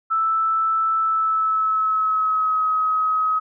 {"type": "tone with pitch glide", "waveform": "sine", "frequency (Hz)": [1318.5, 1270.6], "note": ["E6", "D#6"], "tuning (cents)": [0, 36], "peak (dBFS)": -17, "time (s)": [0.1, 3.4], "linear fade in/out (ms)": 20, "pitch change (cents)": -64, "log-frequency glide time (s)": [0.99, 2.65], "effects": []}